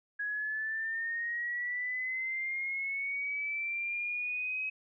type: linear sweep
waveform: sine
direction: up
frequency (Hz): 1661.2 to 2548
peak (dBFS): -32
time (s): 0.19-4.7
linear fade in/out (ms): 10
effects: none